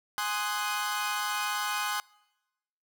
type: chord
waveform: sawtooth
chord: Ab dominant seventh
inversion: none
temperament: equal with one note detuned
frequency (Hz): 830.6 / 1046.5 / 1244.5 / 1490.3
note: Ab5 / C6 / Eb6 / Gb6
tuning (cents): 0 / 0 / 0 / +12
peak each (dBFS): -31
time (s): 0.18-2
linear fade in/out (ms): 0
effects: noise-tail reverb RT60 1.0 s tail -25 dB re dry